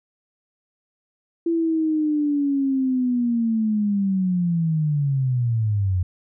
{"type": "linear sweep", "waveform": "sine", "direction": "down", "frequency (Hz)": [337, 88.3], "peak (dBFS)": -18, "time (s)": [1.46, 6.03], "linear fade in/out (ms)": 5, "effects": []}